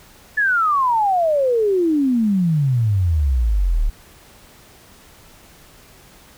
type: exponential sweep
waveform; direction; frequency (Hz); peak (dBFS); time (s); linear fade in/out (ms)
sine; down; 1746 to 34.62; -14; 0.37-3.9; 10
effects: pink hiss -47 dBFS RMS until 6.37 s